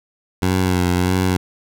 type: tone with vibrato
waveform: 15% pulse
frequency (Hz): 90.9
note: F#2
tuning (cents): -30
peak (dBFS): -9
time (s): 0.42-1.37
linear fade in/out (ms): 5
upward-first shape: sine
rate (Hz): 1.6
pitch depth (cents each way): 40
effects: none